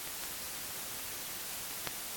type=clicks; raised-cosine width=0.2 ms; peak=-24 / -23 / -26 / -14 dBFS; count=4; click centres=0.075 / 0.237 / 1.71 / 1.873 s; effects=white hiss -41 dBFS RMS until 2.16 s + AAC 64 kbps